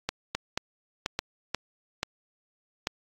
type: two click trains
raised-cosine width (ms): 0.2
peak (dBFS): -10 / -10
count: 4 / 4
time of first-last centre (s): 0.35-2.871 / 0.09-1.546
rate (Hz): 1.19 / 2.06
effects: AAC 48 kbps